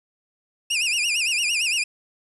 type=tone with vibrato; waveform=sawtooth; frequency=2622 Hz; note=E7; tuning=10 cents flat; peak=-17 dBFS; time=0.7-1.84 s; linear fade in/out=10 ms; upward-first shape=sine; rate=8.8 Hz; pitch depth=170 cents each way; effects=resampled to 24000 Hz + 8-bit